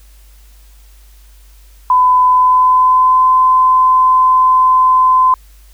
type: tone with pitch glide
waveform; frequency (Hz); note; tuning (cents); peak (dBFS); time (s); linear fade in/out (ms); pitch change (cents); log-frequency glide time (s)
sine; 1006 to 1025.4; B5 to C6; +32 to -35; -6; 1.9-5.34; 2; +33; 2.24-3.28
effects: added 50 Hz sine -39 dBFS peak until 5.73 s + white hiss -50 dBFS RMS until 5.73 s